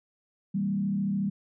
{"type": "tone with frequency modulation", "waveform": "sine", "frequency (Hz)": 197, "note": "G3", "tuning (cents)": 9, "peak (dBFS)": -25, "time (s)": [0.54, 1.3], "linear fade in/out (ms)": 10, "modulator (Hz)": 33.9, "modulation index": 0.74, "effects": []}